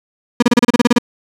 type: tone bursts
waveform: 35% pulse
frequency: 240.6 Hz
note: B3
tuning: 45 cents flat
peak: -5 dBFS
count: 11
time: 0.4-0.985 s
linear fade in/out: 5 ms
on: 25 ms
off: 31 ms
effects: low-pass 8000 Hz 12 dB/octave + 7-bit